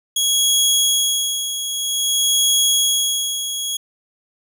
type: tone with tremolo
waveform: 20% pulse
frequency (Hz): 3322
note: G#7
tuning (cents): 0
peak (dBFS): -8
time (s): 0.16-3.77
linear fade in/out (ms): 5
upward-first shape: sine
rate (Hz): 0.52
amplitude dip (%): 65
effects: none